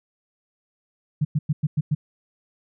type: tone bursts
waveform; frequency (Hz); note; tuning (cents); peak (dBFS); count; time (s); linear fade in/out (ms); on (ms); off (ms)
sine; 150.1; D3; +38; -17; 6; 1.21-1.95; 10; 40; 100
effects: none